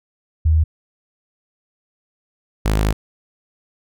sine / sawtooth tone pair in turn, 78.9 / 52.66 Hz, D#2 / G#1, +25 / +25 cents, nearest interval perfect fifth, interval 700 cents, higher first, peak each -11 dBFS, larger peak neither, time 0.45-0.64 / 2.65-2.93 s, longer second, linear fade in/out 10 ms, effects none

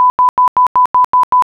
sine tone bursts, 999 Hz, B5, 20 cents sharp, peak -5 dBFS, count 8, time 0-1.423 s, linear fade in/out 0 ms, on 100 ms, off 89 ms, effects none

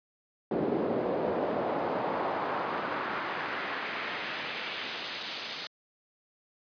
brown noise with band-pass filter sweep, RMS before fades -32 dBFS, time 0.51-5.67 s, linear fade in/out 2 ms, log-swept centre 390 to 4600 Hz, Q 1.3, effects high-pass 200 Hz 12 dB/octave + resampled to 11025 Hz

